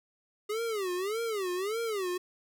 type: tone with vibrato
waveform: square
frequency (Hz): 406.9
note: G#4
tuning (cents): -35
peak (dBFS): -31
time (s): 0.49-2.18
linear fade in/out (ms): 10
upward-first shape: sine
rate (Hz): 1.7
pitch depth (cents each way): 230
effects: none